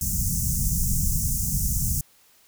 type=band-stop noise; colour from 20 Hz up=pink; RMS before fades=-24 dBFS; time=0.01-2.01 s; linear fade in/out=2 ms; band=200 to 6000 Hz; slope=48 dB/octave; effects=white hiss -58 dBFS RMS until 2.47 s